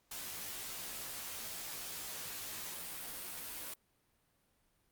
white noise with comb filter, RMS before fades -44 dBFS, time 0.11-3.74 s, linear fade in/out 5 ms, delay 15 ms, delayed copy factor -0.95, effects pink hiss -75 dBFS RMS until 4.91 s + Opus 48 kbps

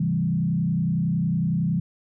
sine tone with frequency modulation, 168.1 Hz, E3, 34 cents sharp, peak -20 dBFS, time 0-1.8 s, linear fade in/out 5 ms, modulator 30.9 Hz, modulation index 1.1, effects none

